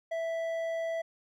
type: tone with hard clipping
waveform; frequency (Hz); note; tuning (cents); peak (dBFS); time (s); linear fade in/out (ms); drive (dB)
triangle; 659; E5; -1; -32; 0.11-1.02; 10; 10
effects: none